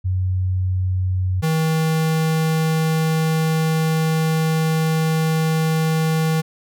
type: tone pair in turn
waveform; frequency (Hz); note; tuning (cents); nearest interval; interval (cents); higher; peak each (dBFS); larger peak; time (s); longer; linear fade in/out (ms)
sine / square; 92.6 / 159.48; F#2 / D#3; +2 / +43; major sixth; 941; second; -17; neither; 0.04-1.42 / 1.42-6.42; second; 20
effects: none